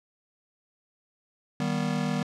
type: chord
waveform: square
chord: Eb augmented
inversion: none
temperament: just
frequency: 155.56 / 194.45 / 243.1 Hz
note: Eb3 / G3 / B3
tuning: 0 / -14 / -27 cents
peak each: -31 dBFS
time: 1.6-2.23 s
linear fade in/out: 2 ms
effects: low-pass 7000 Hz 12 dB/octave